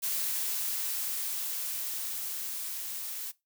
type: noise with level ramp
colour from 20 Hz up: blue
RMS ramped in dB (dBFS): -31 to -38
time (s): 0.02-3.32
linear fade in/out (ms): 20
effects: noise-tail reverb RT60 0.2 s tail -20 dB re dry